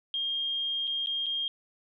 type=tone with dropouts; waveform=sine; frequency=3221 Hz; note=G7; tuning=46 cents sharp; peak=-28 dBFS; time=0.14-1.48 s; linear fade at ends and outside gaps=1 ms; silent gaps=0.872-0.876 / 1.061-1.071 / 1.26-1.265 s; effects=none